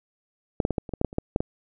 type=clicks; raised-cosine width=2 ms; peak=-8 / -9 / -12 / -11 / -24 / -16 / -10 / -8 / -26 / -10 / -8 / -11 dBFS; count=12; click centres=0.602 / 0.651 / 0.707 / 0.782 / 0.892 / 0.937 / 1.014 / 1.047 / 1.129 / 1.184 / 1.361 / 1.405 s; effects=none